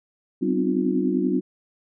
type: tone cluster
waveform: sine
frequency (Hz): 191 / 252.7 / 263.3 / 305.3 / 355.3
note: G3 / B3 / C4 / D#4 / F4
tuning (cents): -45 / +40 / +11 / -33 / +30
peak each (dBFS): -26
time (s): 0.41-1.41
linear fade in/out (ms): 20
effects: none